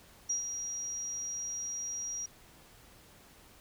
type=tone with ADSR envelope; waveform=sine; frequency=5720 Hz; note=F8; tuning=41 cents sharp; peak=-28 dBFS; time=0.29-2.26 s; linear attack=12 ms; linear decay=120 ms; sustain=-7 dB; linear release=5 ms; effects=pink hiss -58 dBFS RMS until 3.6 s